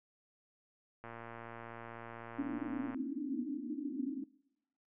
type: click train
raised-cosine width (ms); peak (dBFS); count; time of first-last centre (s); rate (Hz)
0.5; -31; 222; 1.04-2.945; 116
type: band-pass noise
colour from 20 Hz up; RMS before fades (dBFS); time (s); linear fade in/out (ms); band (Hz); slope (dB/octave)
white; -39; 2.38-4.24; 10; 240 to 310; 96
effects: noise-tail reverb RT60 1.0 s tail -25 dB re dry + low-pass 2000 Hz 12 dB/octave